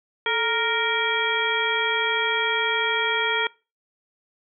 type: harmonic tone with a mistuned harmonic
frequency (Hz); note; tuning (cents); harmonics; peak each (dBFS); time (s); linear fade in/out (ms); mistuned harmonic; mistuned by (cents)
466.2; A#4; 0; 1 / 2 / 3 / 4 / 5 / 7; -28 / -28 / -28 / -28 / -28 / -28; 0.26-3.47; 2; 1; -99
effects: noise-tail reverb RT60 0.3 s tail -23 dB re dry